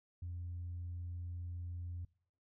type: tone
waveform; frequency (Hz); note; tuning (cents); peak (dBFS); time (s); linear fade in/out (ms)
sine; 87.31; F2; 0; -39; 0.22-2.05; 5
effects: noise-tail reverb RT60 0.6 s tail -24 dB re dry + tanh soft clip ceiling -37 dBFS